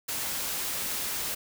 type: noise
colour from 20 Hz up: white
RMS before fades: -32 dBFS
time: 0.08-1.35 s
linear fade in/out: 10 ms
effects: none